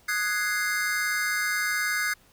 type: chord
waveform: square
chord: Ab dominant seventh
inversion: second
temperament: equal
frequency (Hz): 1244.5 / 1480 / 1661.2 / 2093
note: Eb6 / Gb6 / Ab6 / C7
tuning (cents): 0 / 0 / 0 / 0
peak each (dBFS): -36 / -31 / -30 / -30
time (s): 0.08-2.14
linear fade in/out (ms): 10
effects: pink hiss -59 dBFS RMS until 2.32 s